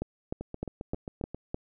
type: two click trains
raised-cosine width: 2 ms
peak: -23 / -18 dBFS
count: 8 / 6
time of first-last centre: 0.41-1.346 / 0.02-1.544 s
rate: 7.48 / 3.28 Hz
effects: none